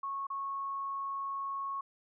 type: tone with dropouts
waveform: sine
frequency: 1100 Hz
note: C#6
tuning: 14 cents flat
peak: -34 dBFS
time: 0.03-1.81 s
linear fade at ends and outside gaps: 5 ms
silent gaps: 0.269-0.301 s
effects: none